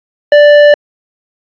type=tone with hard clipping; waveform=sine; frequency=587.3 Hz; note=D5; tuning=in tune; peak=-3 dBFS; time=0.32-0.74 s; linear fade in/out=2 ms; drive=13 dB; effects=low-pass 3000 Hz 12 dB/octave + AAC 64 kbps